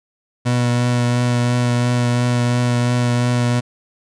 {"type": "tone with vibrato", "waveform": "30% pulse", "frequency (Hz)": 121.9, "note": "B2", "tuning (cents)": -22, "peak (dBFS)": -12, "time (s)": [0.45, 3.61], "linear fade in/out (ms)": 20, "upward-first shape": "triangle", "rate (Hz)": 2.9, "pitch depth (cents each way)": 17, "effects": ["resampled to 22050 Hz"]}